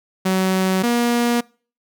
sawtooth tone pair in turn, 188.1 / 238.5 Hz, F#3 / A#3, +29 / +40 cents, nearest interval major third, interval 411 cents, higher second, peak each -12 dBFS, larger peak neither, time 0.25-0.83 / 0.83-1.41 s, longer neither, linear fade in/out 10 ms, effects noise-tail reverb RT60 0.4 s tail -25 dB re dry

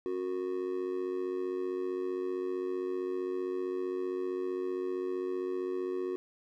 triangle tone with amplitude modulation, 367 Hz, F#4, 14 cents flat, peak -26 dBFS, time 0.06-6.16 s, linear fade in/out 0 ms, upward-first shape sine, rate 95.4 Hz, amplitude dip 80%, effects none

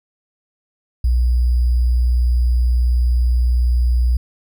sine tone with sample-and-hold, 60.7 Hz, B1, 29 cents flat, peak -12 dBFS, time 1.04-4.17 s, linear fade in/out 5 ms, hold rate 4900 Hz, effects none

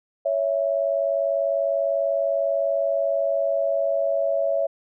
sine tone pair together, 559.2 / 659.3 Hz, C#5 / E5, +15 / 0 cents, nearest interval minor third, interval 285 cents, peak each -22 / -23 dBFS, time 0.25-4.67 s, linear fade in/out 10 ms, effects none

